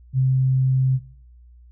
sine tone, 131 Hz, C3, 2 cents sharp, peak -15 dBFS, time 0.13-1 s, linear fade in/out 50 ms, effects noise-tail reverb RT60 0.7 s tail -22 dB re dry + added 60 Hz sine -45 dBFS peak until 1.71 s

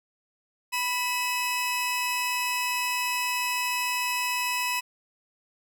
sawtooth tone pair together, 987.8 / 2571 Hz, B5 / E7, 0 / -44 cents, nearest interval octave + perfect fourth, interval 1656 cents, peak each -25 dBFS, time 0.72-4.81 s, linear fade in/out 20 ms, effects none

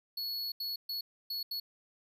square tone bursts at uneven times, 4380 Hz, C#8, 22 cents flat, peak -35 dBFS, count 5, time 0.17-0.52 / 0.6-0.76 / 0.89-1.01 / 1.3-1.43 / 1.51-1.6 s, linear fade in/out 5 ms, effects none

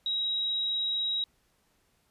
sine tone, 3831 Hz, A#7, 47 cents sharp, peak -27 dBFS, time 0.06-1.24 s, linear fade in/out 2 ms, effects pink hiss -70 dBFS RMS until 2.1 s + resampled to 32000 Hz

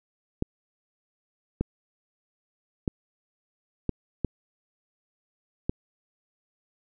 clicks, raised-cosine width 3 ms, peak -12 dBFS, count 6, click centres 0.424 / 1.61 / 2.878 / 3.893 / 4.247 / 5.695 s, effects none

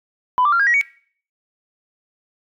sine tone with pitch steps, 1000 / 1175.5 / 1381.9 / 1624.5 / 1909.7 / 2245 Hz, B5 / D6 / F6 / G#6 / A#6 / C#7, +21 / +1 / -19 / -39 / +41 / +21 cents, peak -12 dBFS, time 0.38-0.812 s, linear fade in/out 0 ms, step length 72 ms, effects noise-tail reverb RT60 0.5 s tail -20 dB re dry + tanh soft clip ceiling -8 dBFS

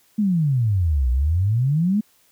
sine exponential two-way sweep, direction down then up, 220 to 59.7 to 220 Hz, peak -16 dBFS, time 0.18-2.01 s, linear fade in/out 10 ms, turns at 1.1 s, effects white hiss -59 dBFS RMS until 2.31 s

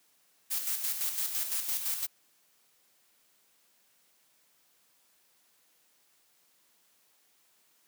blue noise with tremolo, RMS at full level -31 dBFS, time 0.5-2.07 s, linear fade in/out 20 ms, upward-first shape square, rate 5.9 Hz, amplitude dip 50%, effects white hiss -68 dBFS RMS until 7.87 s + high-pass 150 Hz 12 dB/octave

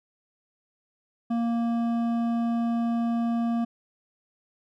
triangle tone with hard clipping, 233.1 Hz, A#3, in tune, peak -25 dBFS, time 1.3-3.65 s, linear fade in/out 10 ms, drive 13 dB, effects none

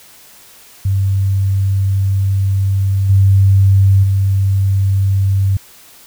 sine tone with level steps, 97.4 Hz, G2, 11 cents flat, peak -11 / -6 / -10 dBFS, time 0.85-5.57 s, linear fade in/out 5 ms, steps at 3.09 / 4.03 s, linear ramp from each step 10 ms, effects white hiss -42 dBFS RMS until 6.06 s

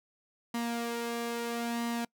sawtooth tone with flanger, 234.7 Hz, A#3, 12 cents sharp, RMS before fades -34 dBFS, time 0.54-2.05 s, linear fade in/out 5 ms, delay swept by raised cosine 1 to 2.5 ms, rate 0.76 Hz, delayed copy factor +0.5, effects noise-tail reverb RT60 0.1 s tail -25 dB re dry

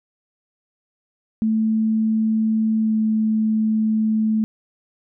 sine tone with pitch glide, 220 to 218.2 Hz, A3 to A3, 0 to -14 cents, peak -16 dBFS, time 1.42-4.44 s, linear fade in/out 0 ms, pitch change -14 cents, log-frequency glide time 2.81-2.94 s, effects none

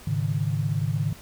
sine chord, Ab suspended fourth, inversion none, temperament equal with one note detuned, 106.5 / 138.59 / 155.56 Hz, Ab2 / Db3 / Eb3, +44 / 0 / 0 cents, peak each -27 dBFS, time 0.07-1.13 s, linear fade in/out 5 ms, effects pink hiss -47 dBFS RMS until 1.21 s

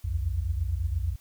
sine tone cluster, 61.7 / 78.8 / 87.5 Hz, B1 / D#2 / F2, -1 / +23 / +4 cents, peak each -29 / -33 / -29 dBFS, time 0.04-1.16 s, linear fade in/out 10 ms, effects white hiss -60 dBFS RMS until 1.2 s

